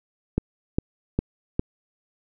click train, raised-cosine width 3 ms, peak -8 dBFS, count 4, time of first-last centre 0.38-1.595 s, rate 2.47 Hz, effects none

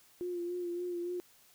sine tone with vibrato, 351.7 Hz, F4, 12 cents sharp, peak -34 dBFS, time 0.21-1.2 s, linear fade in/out 0 ms, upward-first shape sine, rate 3.5 Hz, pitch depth 31 cents each way, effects white hiss -63 dBFS RMS until 1.54 s

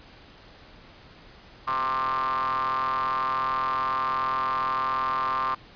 square ring-modulated tone, 67.1 Hz, C2, 44 cents sharp, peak -22 dBFS, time 1.67-5.55 s, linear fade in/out 10 ms, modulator 1120 Hz, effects pink hiss -50 dBFS RMS until 5.75 s + resampled to 11025 Hz

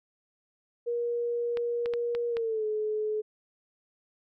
sine tone with pitch glide, 475.1 to 428.2 Hz, A#4 to A4, +33 to -47 cents, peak -27 dBFS, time 0.86-3.22 s, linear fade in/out 20 ms, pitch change -180 cents, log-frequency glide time 2.29-2.65 s
clicks, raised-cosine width 0.3 ms, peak -22 dBFS, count 5, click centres 1.572 / 1.859 / 1.937 / 2.15 / 2.369 s
effects none

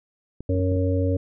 clicks, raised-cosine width 3 ms, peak -22 dBFS, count 5, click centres 0.406 / 0.551 / 0.594 / 0.719 / 0.76 s
harmonic tone, 92.5 Hz, F#2, in tune, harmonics 1 / 3 / 5 / 6, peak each -21 / -26 / -28 / -29 dBFS, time 0.49-1.17 s, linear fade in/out 5 ms
effects none

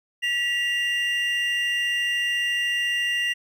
triangle tone pair together, 1940 / 2794 Hz, B6 / F7, -31 / 0 cents, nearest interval tritone, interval 631 cents, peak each -23 dBFS, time 0.22-3.34 s, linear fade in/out 20 ms, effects none

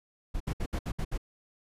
brown noise bursts, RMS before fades -31 dBFS, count 7, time 0.34-1.178 s, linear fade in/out 10 ms, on 64 ms, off 65 ms, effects resampled to 32000 Hz

